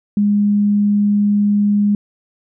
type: tone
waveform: sine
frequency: 205.4 Hz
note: G#3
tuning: 19 cents flat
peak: -11 dBFS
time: 0.17-1.95 s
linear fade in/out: 2 ms
effects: none